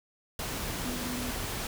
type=tone in noise; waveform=sine; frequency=246.9 Hz; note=B3; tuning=in tune; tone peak=-36 dBFS; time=0.85-1.31 s; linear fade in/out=2 ms; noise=pink; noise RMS=-35 dBFS; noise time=0.39-1.67 s; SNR=-4 dB; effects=none